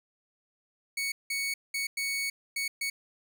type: tone bursts at uneven times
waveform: sawtooth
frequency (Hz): 2225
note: C#7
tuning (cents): +6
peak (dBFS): -26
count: 6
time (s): 0.97-1.12 / 1.3-1.54 / 1.74-1.87 / 1.97-2.3 / 2.56-2.68 / 2.81-2.9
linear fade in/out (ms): 5
effects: none